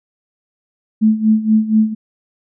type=tone with tremolo; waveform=sine; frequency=217.7 Hz; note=A3; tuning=18 cents flat; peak=-7 dBFS; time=1.01-1.95 s; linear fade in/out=20 ms; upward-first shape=sine; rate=4.2 Hz; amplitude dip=80%; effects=none